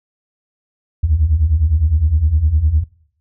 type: beating tone pair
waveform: sine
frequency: 71 / 80.8 Hz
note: C#2 / E2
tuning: +42 / -34 cents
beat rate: 9.8 Hz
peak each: -16 / -12 dBFS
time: 1.03-2.84 s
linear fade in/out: 10 ms
effects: noise-tail reverb RT60 0.6 s tail -21 dB re dry + tanh soft clip ceiling -4 dBFS